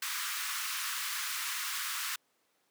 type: high-pass noise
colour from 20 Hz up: pink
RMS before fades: -36 dBFS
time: 0.02-2.16 s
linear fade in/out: 5 ms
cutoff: 1100 Hz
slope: 48 dB/octave
effects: pink hiss -73 dBFS RMS until 2.7 s + high-pass 300 Hz 12 dB/octave

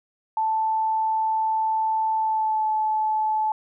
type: tone with pitch glide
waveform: sine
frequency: 880 to 865.9 Hz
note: A5 to A5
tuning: 0 to -28 cents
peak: -20 dBFS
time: 0.37-3.52 s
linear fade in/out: 2 ms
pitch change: -28 cents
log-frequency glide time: 2.16-2.68 s
effects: none

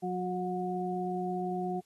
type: harmonic tone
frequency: 181.7 Hz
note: F#3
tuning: 31 cents flat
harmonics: 1 / 2 / 4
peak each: -35 / -35 / -35 dBFS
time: 0.02-1.81 s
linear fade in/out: 20 ms
effects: white hiss -70 dBFS RMS until 1.85 s + AAC 32 kbps

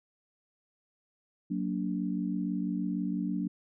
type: chord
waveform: sine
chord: Gb augmented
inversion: none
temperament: just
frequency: 185 / 231.2 / 289.1 Hz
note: Gb3 / Bb3 / D4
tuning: 0 / -14 / -27 cents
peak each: -32 / -35 / -34 dBFS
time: 1.5-3.48 s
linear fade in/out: 10 ms
effects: none

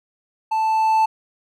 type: tone with level ramp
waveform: triangle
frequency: 880 Hz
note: A5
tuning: in tune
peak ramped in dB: -16 to -11 dBFS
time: 0.51-1.06 s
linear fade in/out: 10 ms
effects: none

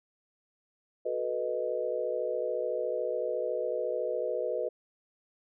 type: chord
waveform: sine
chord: B dominant seventh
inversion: second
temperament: equal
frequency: 370 / 440 / 493.9 / 622.3 Hz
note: F#4 / A4 / B4 / D#5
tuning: 0 / 0 / 0 / 0 cents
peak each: -38 / -36 / -32 / -34 dBFS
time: 1.05-4.69 s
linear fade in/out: 10 ms
effects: none

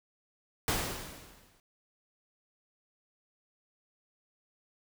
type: noise with exponential decay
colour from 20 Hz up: pink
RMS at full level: -28 dBFS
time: 0.68-1.6 s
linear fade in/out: 1 ms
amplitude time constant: 200 ms
effects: none

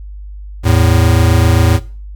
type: tone pair together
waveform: square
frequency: 82.41 / 110 Hz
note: E2 / A2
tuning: 0 / 0 cents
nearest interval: perfect fourth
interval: 500 cents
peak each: -11 dBFS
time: 0.63-1.8 s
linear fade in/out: 50 ms
effects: noise-tail reverb RT60 0.4 s tail -19 dB re dry + added 50 Hz sine -26 dBFS peak until 2.15 s

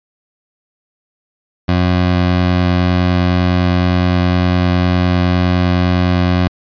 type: tone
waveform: 20% pulse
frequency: 89.8 Hz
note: F2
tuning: 49 cents sharp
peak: -6 dBFS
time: 1.68-6.48 s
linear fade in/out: 10 ms
effects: resampled to 11025 Hz

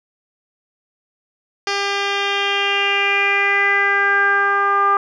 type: tone with low-pass filter sweep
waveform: 10% pulse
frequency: 400 Hz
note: G4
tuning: 35 cents sharp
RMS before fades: -17 dBFS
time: 1.67-4.97 s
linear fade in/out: 2 ms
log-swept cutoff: 4500 to 1200 Hz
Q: 5
effects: none

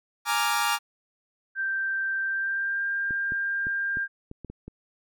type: chord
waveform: sawtooth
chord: Bb dominant seventh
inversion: third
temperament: equal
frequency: 830.6 / 932.3 / 1174.7 / 1396.9 Hz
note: Ab5 / Bb5 / D6 / F6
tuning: 0 / 0 / 0 / 0 cents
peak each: -25 dBFS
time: 0.25-0.79 s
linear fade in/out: 50 ms
type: tone with pitch glide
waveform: sine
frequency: 1568 to 1597.3 Hz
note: G6 to G6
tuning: 0 to +32 cents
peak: -25 dBFS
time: 1.55-4.08 s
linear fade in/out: 50 ms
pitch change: +32 cents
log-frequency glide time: 2.24-2.85 s
type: clicks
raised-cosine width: 3 ms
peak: -26 dBFS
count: 8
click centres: 3.108 / 3.321 / 3.669 / 3.971 / 4.314 / 4.447 / 4.5 / 4.68 s
effects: none

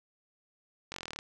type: slowing click train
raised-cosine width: 0.2 ms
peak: -21 dBFS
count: 12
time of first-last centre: 0.92-1.189 s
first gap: 21 ms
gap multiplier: 1.03
effects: none

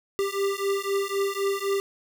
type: beating tone pair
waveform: square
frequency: 393.7 / 397.6 Hz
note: G4 / G4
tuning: +8 / +25 cents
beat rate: 3.9 Hz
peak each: -28 / -28 dBFS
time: 0.19-1.8 s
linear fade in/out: 0 ms
effects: none

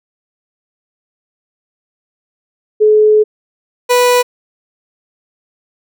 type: tone pair in turn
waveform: sine / 30% pulse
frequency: 427.2 / 492.1 Hz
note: G#4 / B4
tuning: +49 / -6 cents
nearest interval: major second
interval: 245 cents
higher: second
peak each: -5 dBFS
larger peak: neither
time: 2.8-3.24 / 3.89-4.23 s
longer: first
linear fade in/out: 20 ms
effects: none

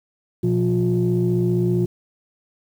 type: tone cluster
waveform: sine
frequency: 121.5 / 176.7 / 355.9 Hz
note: B2 / F3 / F4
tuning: -28 / +21 / +33 cents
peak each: -20 dBFS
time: 0.43-1.86 s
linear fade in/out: 10 ms
effects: tanh soft clip ceiling -10 dBFS + 8-bit

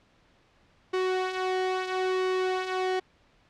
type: tone with flanger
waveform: sawtooth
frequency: 372.1 Hz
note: F#4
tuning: 10 cents sharp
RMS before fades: -28 dBFS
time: 0.93-3 s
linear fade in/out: 10 ms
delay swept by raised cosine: 1.2 to 3.5 ms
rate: 0.75 Hz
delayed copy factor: -0.5
effects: pink hiss -63 dBFS RMS until 3.49 s + low-pass 4000 Hz 12 dB/octave

